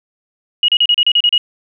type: tone bursts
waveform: sine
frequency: 2893 Hz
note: F#7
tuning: 40 cents flat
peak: -8 dBFS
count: 9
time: 0.63-1.379 s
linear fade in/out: 2 ms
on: 53 ms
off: 34 ms
effects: none